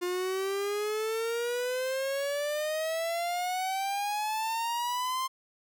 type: exponential sweep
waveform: 45% pulse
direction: up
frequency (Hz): 353.5 to 1055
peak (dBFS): -29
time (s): 0.01-5.28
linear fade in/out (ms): 20
effects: none